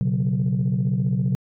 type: chord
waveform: sine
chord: B suspended second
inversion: none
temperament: equal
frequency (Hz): 123.47 / 138.59 / 185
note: B2 / C#3 / F#3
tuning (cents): 0 / 0 / 0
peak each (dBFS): -22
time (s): 0.01-1.35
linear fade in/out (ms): 0
effects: tanh soft clip ceiling -14 dBFS